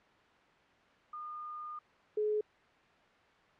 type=tone pair in turn; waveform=sine; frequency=1218 / 424.2 Hz; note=D#6 / G#4; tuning=-37 / +37 cents; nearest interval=octave + tritone; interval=1826 cents; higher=first; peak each=-40 / -29 dBFS; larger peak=second; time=1.13-1.79 / 2.17-2.41 s; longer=first; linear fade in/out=5 ms; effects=white hiss -63 dBFS RMS until 3.59 s + low-pass 2000 Hz 12 dB/octave